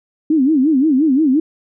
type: tone with vibrato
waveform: sine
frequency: 286.9 Hz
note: D4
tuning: 40 cents flat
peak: -10 dBFS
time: 0.3-1.4 s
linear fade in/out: 5 ms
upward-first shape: sine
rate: 5.7 Hz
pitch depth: 210 cents each way
effects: none